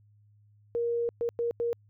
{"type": "tone bursts at uneven times", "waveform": "sine", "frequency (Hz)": 470.6, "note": "A#4", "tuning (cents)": 16, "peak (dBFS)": -26, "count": 4, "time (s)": [[0.75, 1.09], [1.21, 1.29], [1.39, 1.51], [1.6, 1.73]], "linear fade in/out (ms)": 0, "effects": ["added 104 Hz sine -58 dBFS peak until 1.89 s"]}